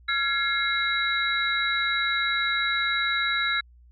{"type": "tone cluster", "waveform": "sine", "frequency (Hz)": [1375, 1677, 2136, 3901], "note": ["F6", "G#6", "C7", "B7"], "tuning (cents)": [-27, 16, 35, -22], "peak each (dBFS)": -28, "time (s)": [0.08, 3.61], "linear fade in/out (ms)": 10, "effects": ["added 60 Hz sine -50 dBFS peak until 3.91 s"]}